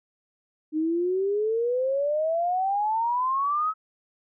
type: exponential sweep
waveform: sine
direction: up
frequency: 304.1 to 1297 Hz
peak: -22 dBFS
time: 0.72-3.74 s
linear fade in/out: 50 ms
effects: none